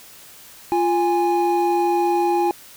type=tone pair together; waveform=triangle; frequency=347.6 / 825 Hz; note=F4 / G#5; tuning=-8 / -12 cents; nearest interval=octave + minor third; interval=1496 cents; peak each=-17 dBFS; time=0.72-2.51 s; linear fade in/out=0 ms; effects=white hiss -44 dBFS RMS until 2.76 s